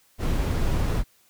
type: noise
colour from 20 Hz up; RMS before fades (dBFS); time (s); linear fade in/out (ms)
brown; -23; 0.18-1.04; 50
effects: white hiss -61 dBFS RMS until 1.29 s